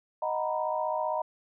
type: chord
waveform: sine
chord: B major seventh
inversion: first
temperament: equal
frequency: 622.3 / 740 / 932.3 / 987.8 Hz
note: D#5 / F#5 / A#5 / B5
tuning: 0 / 0 / 0 / 0 cents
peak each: -31 / -35 / -32 / -35 dBFS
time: 0.22-1.22 s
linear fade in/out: 5 ms
effects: none